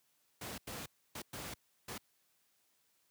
pink noise bursts at uneven times, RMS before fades -44 dBFS, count 5, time 0.41-0.58 / 0.67-0.86 / 1.15-1.22 / 1.33-1.54 / 1.88-1.98 s, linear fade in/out 5 ms, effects white hiss -75 dBFS RMS until 3.1 s + high-pass 80 Hz 12 dB/octave

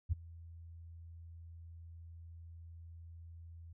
sine tone with ADSR envelope, 83.4 Hz, E2, 21 cents sharp, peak -26 dBFS, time 0.09-3.73 s, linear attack 33 ms, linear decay 13 ms, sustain -23 dB, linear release 6 ms, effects tanh soft clip ceiling -23 dBFS

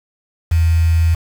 sine tone with quantisation, 82.41 Hz, E2, in tune, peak -10 dBFS, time 0.51-1.15 s, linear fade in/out 10 ms, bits 5, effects none

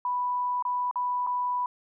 sine tone with dropouts, 987.8 Hz, B5, in tune, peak -25 dBFS, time 0.05-1.66 s, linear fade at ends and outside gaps 2 ms, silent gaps 0.625-0.651 / 0.912-0.957 / 1.266-1.271 s, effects none

